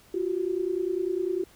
sine tone pair together, 349.2 / 379.2 Hz, F4 / F#4, 0 / +43 cents, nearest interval minor second, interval 143 cents, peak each -28 dBFS, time 0.14-1.44 s, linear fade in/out 5 ms, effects pink hiss -56 dBFS RMS until 1.55 s

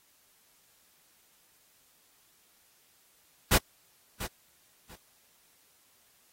pink noise with echo, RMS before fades -22 dBFS, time 3.51-3.58 s, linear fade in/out 10 ms, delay 690 ms, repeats 2, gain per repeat -14 dB, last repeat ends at 4.96 s, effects white hiss -65 dBFS RMS until 6.32 s + AAC 48 kbps

